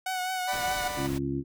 sawtooth tone with vibrato, 741 Hz, F#5, 2 cents sharp, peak -25 dBFS, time 0.06-0.88 s, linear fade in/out 5 ms, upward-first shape triangle, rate 4.8 Hz, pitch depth 33 cents each way
sawtooth chord, B minor, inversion first, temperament just, 592.7 / 740.8 / 987.8 Hz, D5 / F#5 / B5, +16 / +2 / 0 cents, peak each -33 dBFS, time 0.47-1.08 s, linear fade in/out 20 ms
pink noise, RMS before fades -40 dBFS, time 0.51-1.19 s, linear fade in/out 20 ms
harmonic tone, 68.9 Hz, C#2, 10 cents flat, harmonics 1 / 2 / 3 / 4 / 5, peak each -40 / -33 / -41 / -31 / -33 dBFS, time 0.96-1.44 s, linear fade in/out 50 ms
effects none

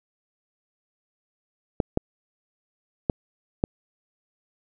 clicks, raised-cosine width 2 ms, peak -7 dBFS, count 4, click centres 1.802 / 1.974 / 3.098 / 3.639 s, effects none

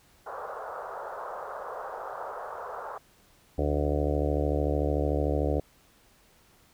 pink band-pass noise, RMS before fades -38 dBFS, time 0.26-2.98 s, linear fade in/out 5 ms, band 460 to 1400 Hz, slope 48 dB/octave
harmonic tone, 73.42 Hz, D2, in tune, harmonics 1 / 2 / 4 / 5 / 6 / 7 / 8 / 9 / 10, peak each -28 / -34 / -32 / -36 / -33 / -33 / -35 / -38 / -40 dBFS, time 3.58-5.6 s, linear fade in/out 5 ms
effects pink hiss -61 dBFS RMS until 6.73 s

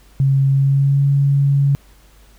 sine tone with pitch glide, 136.3 to 139.97 Hz, C#3 to C#3, -29 to +17 cents, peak -11 dBFS, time 0.2-1.75 s, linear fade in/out 0 ms, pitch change +46 cents, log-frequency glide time 0.48-1.04 s, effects added 50 Hz sine -46 dBFS peak until 2.38 s + pink hiss -52 dBFS RMS until 2.38 s

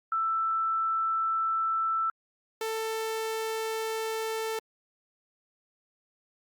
sine / sawtooth tone pair in turn, 1326 / 443.8 Hz, E6 / A4, +10 / +15 cents, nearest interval octave + perfect fifth, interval 1895 cents, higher first, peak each -25 / -26 dBFS, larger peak first, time 0.12-2.1 / 2.61-4.59 s, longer neither, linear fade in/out 2 ms, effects Opus 48 kbps

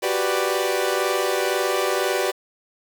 sawtooth chord, G major seventh, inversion third, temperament equal, 370 / 392 / 493.9 / 587.3 Hz, F#4 / G4 / B4 / D5, 0 / 0 / 0 / 0 cents, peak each -22 dBFS, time 0.02-2.32 s, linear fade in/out 20 ms, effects 7-bit

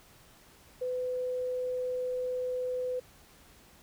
sine tone, 503 Hz, B4, 32 cents sharp, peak -30 dBFS, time 0.81-3 s, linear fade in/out 10 ms, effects pink hiss -58 dBFS RMS until 3.82 s

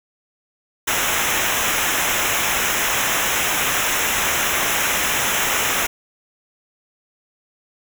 pink noise with comb filter, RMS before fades -20 dBFS, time 0.87-5.87 s, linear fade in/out 10 ms, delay 0.22 ms, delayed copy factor -0.85, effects none

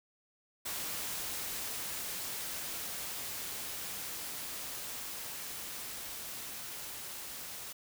white noise with level ramp, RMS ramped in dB -38 to -44 dBFS, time 0.65-7.73 s, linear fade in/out 10 ms, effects none

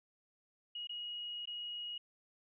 sine tone with dropouts, 2893 Hz, F#7, 40 cents flat, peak -40 dBFS, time 0.75-1.98 s, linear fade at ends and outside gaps 5 ms, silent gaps 0.872-0.893 / 1.456-1.473 s, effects none

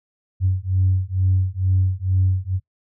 sine beating tone pair, 92.5 / 94.7 Hz, F#2 / F#2, 0 / +41 cents, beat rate 2.2 Hz, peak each -19 dBFS, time 0.4-2.6 s, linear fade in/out 50 ms, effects noise-tail reverb RT60 0.1 s tail -20 dB re dry + tanh soft clip ceiling -9 dBFS

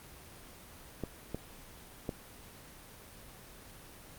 clicks, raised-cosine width 2 ms, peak -21 dBFS, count 3, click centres 1.037 / 1.346 / 2.092 s, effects pink hiss -52 dBFS RMS until 4.18 s + Opus 24 kbps

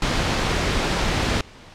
pink noise, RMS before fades -21 dBFS, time 0.02-1.41 s, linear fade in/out 2 ms, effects pink hiss -44 dBFS RMS until 1.74 s + low-pass 5000 Hz 12 dB/octave

